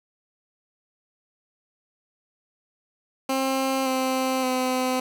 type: tone with pitch steps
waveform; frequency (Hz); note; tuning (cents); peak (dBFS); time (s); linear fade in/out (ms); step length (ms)
15% pulse; 266 / 261 / 256.1; C4 / C4 / C4; +29 / -4 / -37; -16; 3.29-5; 5; 570
effects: none